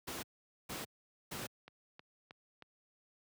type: noise bursts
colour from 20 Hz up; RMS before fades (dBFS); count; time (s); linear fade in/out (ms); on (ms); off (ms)
pink; -42; 3; 0.07-1.47; 10; 160; 460
type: click train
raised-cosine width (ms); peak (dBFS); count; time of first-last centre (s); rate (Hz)
0.3; -35; 4; 1.68-2.623; 3.18
effects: high-pass 100 Hz 12 dB/octave